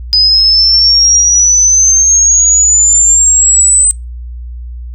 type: exponential sweep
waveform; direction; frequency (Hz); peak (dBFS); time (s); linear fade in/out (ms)
sine; up; 4978 to 8140; -4; 0.13-3.91; 0
effects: noise-tail reverb RT60 0.2 s tail -23 dB re dry + added 60 Hz sine -21 dBFS peak until 4.94 s